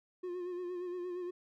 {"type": "tone with vibrato", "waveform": "triangle", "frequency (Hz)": 357.5, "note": "F4", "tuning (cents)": 41, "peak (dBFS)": -35, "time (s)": [0.23, 1.31], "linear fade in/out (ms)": 10, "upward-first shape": "sine", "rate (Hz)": 8.6, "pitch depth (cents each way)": 41, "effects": []}